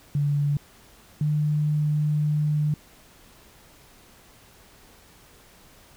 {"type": "tone pair in turn", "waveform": "sine", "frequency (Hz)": [144.4, 150.23], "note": ["D3", "D3"], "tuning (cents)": [-29, 40], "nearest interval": "minor second", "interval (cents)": 69, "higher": "second", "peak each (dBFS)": -20, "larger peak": "neither", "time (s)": [[0.15, 0.57], [1.21, 2.74]], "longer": "second", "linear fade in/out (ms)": 2, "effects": ["pink hiss -53 dBFS RMS until 5.96 s"]}